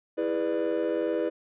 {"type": "chord", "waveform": "triangle", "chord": "E dominant seventh", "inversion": "none", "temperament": "just", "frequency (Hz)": [329.6, 412, 494.4, 593.3], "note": ["E4", "G#4", "B4", "D5"], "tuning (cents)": [0, -14, 2, 18], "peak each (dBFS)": [-27, -29, -27, -29], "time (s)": [0.17, 1.3], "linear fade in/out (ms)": 20, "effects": ["tanh soft clip ceiling -17 dBFS", "resampled to 8000 Hz"]}